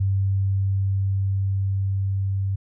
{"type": "tone with level ramp", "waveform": "sine", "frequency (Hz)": 97.3, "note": "G2", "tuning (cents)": -12, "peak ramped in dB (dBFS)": [-18, -21], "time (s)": [0, 2.56], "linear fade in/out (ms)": 10, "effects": []}